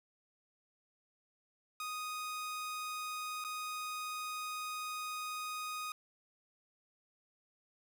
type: tone with dropouts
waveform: sawtooth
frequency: 1244.5 Hz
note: D#6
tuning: in tune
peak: -35 dBFS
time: 1.8-5.92 s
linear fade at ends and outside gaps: 2 ms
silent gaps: 3.441-3.447 s
effects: none